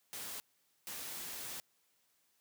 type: noise bursts at uneven times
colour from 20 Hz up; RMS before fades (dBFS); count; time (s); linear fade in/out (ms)
white; -44; 2; 0.13-0.4 / 0.87-1.6; 0
effects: white hiss -75 dBFS RMS until 2.4 s + high-pass 100 Hz 12 dB/octave